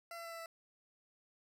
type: tone with pitch steps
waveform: 20% pulse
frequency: 678 / 673.7 / 669.4 / 665.2 / 661 Hz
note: E5 / E5 / E5 / E5 / E5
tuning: +49 / +38 / +26 / +16 / +5 cents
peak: -40 dBFS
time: 0.11-0.46 s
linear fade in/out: 2 ms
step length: 70 ms
effects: none